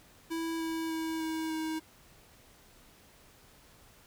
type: tone with pitch steps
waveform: square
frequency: 328.3 / 325.5 / 322.7 / 319.9 / 317.1 Hz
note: E4 / E4 / E4 / D#4 / D#4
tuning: -7 / -22 / -37 / +48 / +33 cents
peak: -33 dBFS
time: 0.3-1.8 s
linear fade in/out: 20 ms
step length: 300 ms
effects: pink hiss -59 dBFS RMS until 4.06 s